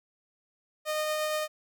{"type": "tone with tremolo", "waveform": "sawtooth", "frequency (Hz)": 614, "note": "D#5", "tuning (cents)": -23, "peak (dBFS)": -23, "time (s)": [0.85, 1.48], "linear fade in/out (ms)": 50, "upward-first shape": "triangle", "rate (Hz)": 8.5, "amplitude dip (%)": 25, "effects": []}